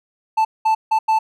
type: tone bursts at uneven times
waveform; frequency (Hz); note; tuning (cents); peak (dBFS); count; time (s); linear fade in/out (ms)
triangle; 880; A5; 0; -11; 4; 0.37-0.45 / 0.65-0.75 / 0.91-0.99 / 1.08-1.19; 10
effects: none